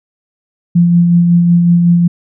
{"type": "tone with tremolo", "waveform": "sine", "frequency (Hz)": 172.7, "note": "F3", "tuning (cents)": -19, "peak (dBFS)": -4, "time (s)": [0.75, 2.08], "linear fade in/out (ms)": 10, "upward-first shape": "sine", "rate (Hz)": 5.4, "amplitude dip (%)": 30, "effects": []}